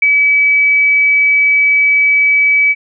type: tone with ADSR envelope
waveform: sine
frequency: 2288 Hz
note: D7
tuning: 46 cents flat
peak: -5 dBFS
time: 0.02-2.75 s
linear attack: 5 ms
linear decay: 27 ms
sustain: -2 dB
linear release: 42 ms
effects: none